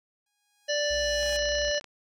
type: tone with exponential growth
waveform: 5% pulse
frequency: 825 Hz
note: G#5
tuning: 12 cents flat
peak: -26 dBFS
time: 0.26-1.37 s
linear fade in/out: 5 ms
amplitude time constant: 240 ms
type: harmonic tone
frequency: 587.3 Hz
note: D5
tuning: in tune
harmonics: 1 / 3 / 5 / 7 / 9 / 10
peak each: -27 / -32 / -34 / -35 / -37 / -37 dBFS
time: 0.68-1.8 s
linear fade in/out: 20 ms
type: tone with vibrato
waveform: triangle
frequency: 60.2 Hz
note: B1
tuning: 44 cents flat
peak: -36 dBFS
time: 0.9-1.71 s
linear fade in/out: 10 ms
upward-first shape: square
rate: 3.3 Hz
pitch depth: 46 cents each way
type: click train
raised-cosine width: 0.2 ms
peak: -26 dBFS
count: 20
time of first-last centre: 1.23-1.843 s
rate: 31 Hz
effects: none